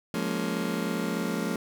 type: chord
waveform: 30% pulse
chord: Bb minor seventh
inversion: second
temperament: just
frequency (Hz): 174.81 / 209.8 / 233.1 / 279.7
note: F3 / Ab3 / Bb3 / Db4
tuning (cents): +2 / +18 / 0 / +16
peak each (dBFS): -30 / -30 / -31 / -32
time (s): 0.14-1.56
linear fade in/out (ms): 2
effects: none